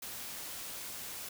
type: noise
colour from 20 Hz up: white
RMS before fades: -43 dBFS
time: 0.02-1.29 s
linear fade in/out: 5 ms
effects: none